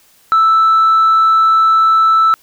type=tone; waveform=sine; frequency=1318.5 Hz; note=E6; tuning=in tune; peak=-5 dBFS; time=0.32-2.34 s; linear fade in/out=0 ms; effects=tanh soft clip ceiling -5 dBFS + white hiss -50 dBFS RMS until 2.42 s